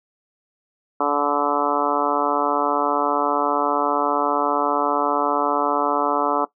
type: harmonic tone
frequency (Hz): 145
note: D3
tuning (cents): -22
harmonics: 2 / 3 / 4 / 5 / 6 / 7 / 8 / 9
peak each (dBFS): -26 / -26 / -26 / -26 / -26 / -26 / -26 / -26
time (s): 1-6.45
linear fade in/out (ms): 5
effects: noise-tail reverb RT60 0.1 s tail -17 dB re dry